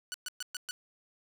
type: tone bursts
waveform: 10% pulse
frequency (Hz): 1480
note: F#6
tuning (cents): 0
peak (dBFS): -27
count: 5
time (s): 0.12-0.71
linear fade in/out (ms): 0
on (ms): 22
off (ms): 120
effects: none